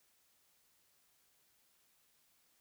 silence, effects white hiss -73 dBFS RMS until 2.6 s

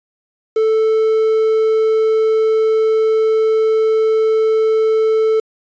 triangle tone with quantisation, 440 Hz, A4, in tune, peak -9 dBFS, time 0.56-5.4 s, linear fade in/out 5 ms, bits 6, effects resampled to 16000 Hz

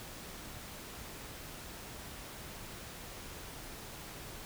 silence, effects pink hiss -47 dBFS RMS until 4.45 s

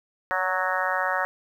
harmonic tone with a mistuned harmonic, 185 Hz, F#3, in tune, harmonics 3 / 4 / 5 / 6 / 7 / 8 / 9 / 10, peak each -31 / -31 / -31 / -31 / -31 / -31 / -31 / -31 dBFS, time 0.31-1.25 s, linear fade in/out 0 ms, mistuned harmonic 3, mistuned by +22 cents, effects 9-bit

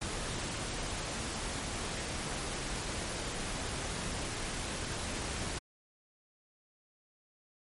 pink noise, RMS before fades -37 dBFS, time 0.01-5.59 s, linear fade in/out 10 ms, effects MP3 48 kbps

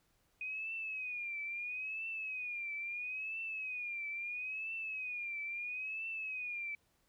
sine tone with vibrato, 2489 Hz, D#7, in tune, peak -38 dBFS, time 0.41-6.75 s, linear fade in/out 2 ms, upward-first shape triangle, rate 0.75 Hz, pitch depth 130 cents each way, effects pink hiss -75 dBFS RMS until 7.08 s

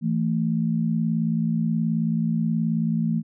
sine tone pair together, 164.81 / 223.5 Hz, E3 / A3, 0 / +27 cents, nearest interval perfect fourth, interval 527 cents, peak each -23 dBFS, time 0.01-3.23 s, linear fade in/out 50 ms, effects none

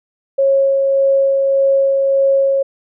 sine tone with tremolo, 546 Hz, C#5, 26 cents flat, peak -9 dBFS, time 0.38-2.63 s, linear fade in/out 10 ms, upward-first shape sine, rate 1.7 Hz, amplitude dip 25%, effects none

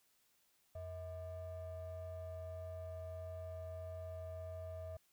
triangle ring-modulated tone, 277.2 Hz, C#4, in tune, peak -39 dBFS, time 0.75-4.97 s, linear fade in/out 5 ms, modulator 364 Hz, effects white hiss -75 dBFS RMS until 5.12 s

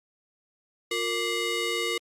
20% pulse ring-modulated tone, 818 Hz, G#5, 26 cents flat, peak -18 dBFS, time 0.91-1.98 s, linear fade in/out 5 ms, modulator 1280 Hz, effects low-pass 11000 Hz 12 dB/octave + Opus 48 kbps

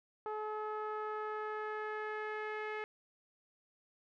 sawtooth tone with low-pass filter sweep, 427.9 Hz, A4, 48 cents flat, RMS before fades -40 dBFS, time 0.26-2.84 s, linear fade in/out 0 ms, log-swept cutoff 1100 to 2100 Hz, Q 2.8, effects none

